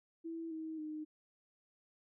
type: tone with pitch steps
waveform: sine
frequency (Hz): 329.2 / 318.2 / 307.5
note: E4 / D#4 / D#4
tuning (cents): -2 / +39 / -20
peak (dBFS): -40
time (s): 0.24-1.05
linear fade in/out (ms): 20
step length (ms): 270
effects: none